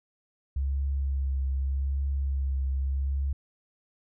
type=tone with vibrato; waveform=sine; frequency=68 Hz; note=C#2; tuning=33 cents flat; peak=-25 dBFS; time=0.56-3.33 s; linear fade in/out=5 ms; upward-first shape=triangle; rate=0.83 Hz; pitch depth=31 cents each way; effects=none